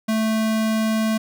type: tone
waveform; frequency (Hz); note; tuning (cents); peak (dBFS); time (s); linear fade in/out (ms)
square; 220; A3; 0; -19; 0.08-1.18; 10
effects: none